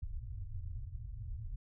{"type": "low-pass noise", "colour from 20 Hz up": "pink", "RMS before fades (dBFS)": -42, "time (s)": [0.02, 1.56], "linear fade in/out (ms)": 5, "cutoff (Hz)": 120, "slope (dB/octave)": 96, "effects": []}